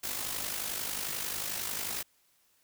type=noise with amplitude modulation; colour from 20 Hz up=white; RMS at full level=-33 dBFS; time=0.03-2.03 s; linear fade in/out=10 ms; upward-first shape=sine; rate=51.2 Hz; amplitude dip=55%; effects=white hiss -69 dBFS RMS until 2.63 s